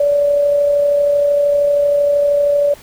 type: tone with amplitude modulation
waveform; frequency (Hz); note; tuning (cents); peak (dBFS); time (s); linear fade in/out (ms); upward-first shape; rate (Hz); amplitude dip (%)
sine; 576; D5; -34; -9; 0-2.74; 5; sine; 32.9; 30
effects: pink hiss -41 dBFS RMS until 2.82 s

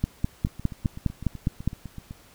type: two click trains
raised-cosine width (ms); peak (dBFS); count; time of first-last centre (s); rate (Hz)
5; -24 / -10; 14 / 9; 0.47-2.109 / 0.04-1.676; 7.93 / 4.89
effects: pink hiss -54 dBFS RMS until 2.34 s

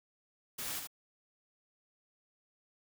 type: noise with echo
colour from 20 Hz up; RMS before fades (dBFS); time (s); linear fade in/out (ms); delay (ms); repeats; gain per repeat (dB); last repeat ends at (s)
white; -40; 0.58-0.8; 10; 73; 1; -4; 0.873
effects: none

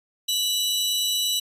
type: tone pair together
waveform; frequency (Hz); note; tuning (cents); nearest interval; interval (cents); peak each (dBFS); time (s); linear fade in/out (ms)
sawtooth; 2960 / 3937; F#7 / B7; 0 / -6; perfect fourth; 494; -22 / -21; 0.28-1.4; 10
effects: resampled to 32000 Hz

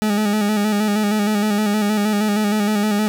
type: tone with vibrato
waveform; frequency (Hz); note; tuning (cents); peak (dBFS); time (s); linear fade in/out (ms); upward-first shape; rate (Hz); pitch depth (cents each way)
40% pulse; 209.4; G#3; +15; -15; 0.02-3.08; 0; square; 6.4; 41
effects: none

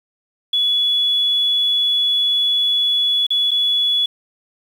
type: tone with dropouts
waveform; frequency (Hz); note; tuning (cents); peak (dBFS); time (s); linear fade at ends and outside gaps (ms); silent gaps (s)
sine; 3401; G#7; +40; -14; 0.53-4.06; 5; 3.267-3.304 / 3.509-3.514
effects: 7-bit

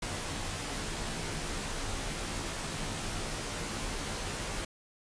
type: noise with comb filter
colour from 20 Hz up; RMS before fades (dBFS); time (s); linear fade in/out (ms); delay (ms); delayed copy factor
pink; -36; 0.02-4.65; 5; 16; -0.6
effects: resampled to 22050 Hz

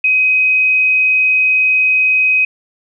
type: tone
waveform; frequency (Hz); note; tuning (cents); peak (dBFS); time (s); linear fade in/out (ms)
sine; 2522; D#7; +23; -9; 0.04-2.45; 5
effects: none

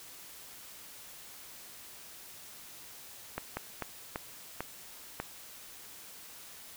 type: slowing click train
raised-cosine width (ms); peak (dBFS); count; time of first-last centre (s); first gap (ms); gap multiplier
0.5; -19; 6; 3.38-5.2; 190; 1.33
effects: white hiss -50 dBFS RMS until 6.76 s

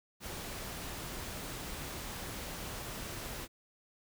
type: noise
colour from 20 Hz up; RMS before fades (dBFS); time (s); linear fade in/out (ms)
pink; -42; 0.2-3.48; 50
effects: none

